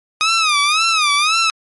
15% pulse tone with vibrato, 1244.5 Hz, D#6, in tune, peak -6 dBFS, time 0.21-1.5 s, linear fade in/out 0 ms, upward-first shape sine, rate 1.9 Hz, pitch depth 140 cents each way, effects MP3 48 kbps

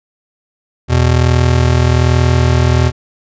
square tone pair together, 82.41 / 123.61 Hz, E2 / B2, 0 / +2 cents, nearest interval perfect fifth, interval 702 cents, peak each -12 dBFS, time 0.88-2.92 s, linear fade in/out 50 ms, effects resampled to 16000 Hz

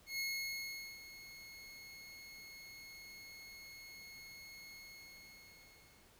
25% pulse tone with ADSR envelope, 2171 Hz, C#7, 37 cents flat, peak -33 dBFS, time 0.06-6.14 s, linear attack 130 ms, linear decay 790 ms, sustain -15 dB, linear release 1400 ms, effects pink hiss -65 dBFS RMS until 6.19 s

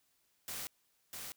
white noise with echo, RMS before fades -42 dBFS, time 0.48-0.67 s, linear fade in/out 0 ms, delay 650 ms, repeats 1, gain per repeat -3 dB, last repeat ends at 1.32 s, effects white hiss -75 dBFS RMS until 1.36 s

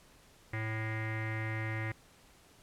square tone with low-pass filter, 110 Hz, A2, in tune, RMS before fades -36 dBFS, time 0.53-1.92 s, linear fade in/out 5 ms, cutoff 2000 Hz, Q 9.8, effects pink hiss -61 dBFS RMS until 2.62 s + low-pass 12000 Hz 12 dB/octave

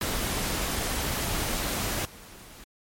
pink noise with level steps, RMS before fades -29 / -47 dBFS, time 0.01-2.64 s, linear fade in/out 2 ms, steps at 2.05 s, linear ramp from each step 2 ms, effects MP3 64 kbps

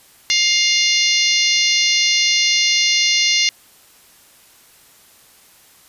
harmonic tone, 704 Hz, F5, 14 cents sharp, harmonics 3 / 4 / 5 / 6 / 7 / 8 / 9, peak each -19 / -20 / -22 / -20 / -22 / -23 / -24 dBFS, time 0.3-3.49 s, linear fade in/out 0 ms, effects white hiss -49 dBFS RMS until 5.88 s + resampled to 32000 Hz

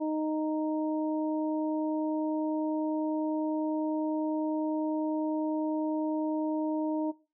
harmonic tone, 310 Hz, D#4, 6 cents flat, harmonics 1 / 2 / 3, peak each -29 / -35 / -39 dBFS, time 0-7.12 s, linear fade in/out 20 ms, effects noise-tail reverb RT60 0.3 s tail -19 dB re dry

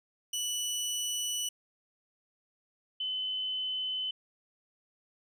20% pulse / sine tone pair in turn, 2960 / 3033 Hz, F#7 / F#7, 0 / +42 cents, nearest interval unison, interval 42 cents, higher second, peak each -26 / -31 dBFS, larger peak first, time 0.33-1.49 / 3-4.11 s, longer first, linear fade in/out 5 ms, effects none

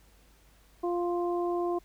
harmonic tone, 349.2 Hz, F4, in tune, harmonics 1 / 2 / 3, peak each -28 / -34 / -38 dBFS, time 0.83-1.79 s, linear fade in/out 10 ms, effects added 50 Hz sine -60 dBFS peak until 1.84 s + pink hiss -63 dBFS RMS until 1.84 s

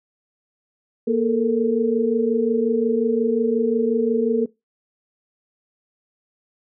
sine tone cluster, 234.7 / 435.6 / 461.2 Hz, A#3 / A4 / A#4, +12 / -17 / -19 cents, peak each -21 dBFS, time 1.07-4.46 s, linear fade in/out 10 ms, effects noise-tail reverb RT60 0.2 s tail -20 dB re dry

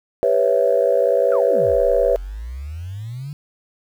sine chord, C# half-diminished seventh, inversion second, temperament equal with one note detuned, 397.2 / 493.9 / 554.4 / 659.3 Hz, G4 / B4 / C#5 / E5, +23 / 0 / 0 / 0 cents, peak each -23 / -17 / -17 / -21 dBFS, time 0.23-2.16 s, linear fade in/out 0 ms
sine exponential two-way sweep, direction down then up, 1483 to 30.31 to 149.6 Hz, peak -27 dBFS, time 1.32-3.33 s, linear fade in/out 0 ms, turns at 1.84 s
effects tanh soft clip ceiling -4 dBFS + 8-bit

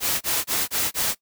white noise bursts, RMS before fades -23 dBFS, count 5, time 0-1.15 s, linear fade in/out 50 ms, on 210 ms, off 25 ms, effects noise-tail reverb RT60 0.1 s tail -20 dB re dry

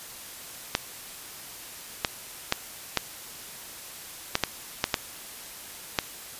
clicks, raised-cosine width 0.2 ms, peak -4 dBFS, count 9, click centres 0.751 / 2.048 / 2.524 / 2.973 / 4.354 / 4.437 / 4.841 / 4.942 / 5.988 s, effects white hiss -42 dBFS RMS until 6.39 s + resampled to 32000 Hz

